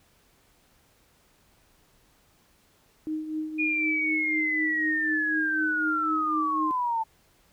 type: tone with tremolo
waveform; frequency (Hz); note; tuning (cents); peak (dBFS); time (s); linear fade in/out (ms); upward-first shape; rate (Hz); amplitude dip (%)
sine; 311.1; D#4; 0; -26; 3.07-6.71; 0; triangle; 4; 65
type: linear sweep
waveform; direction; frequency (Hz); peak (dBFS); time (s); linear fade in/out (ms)
sine; down; 2455 to 880; -24; 3.58-7.04; 20
effects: pink hiss -63 dBFS RMS until 7.52 s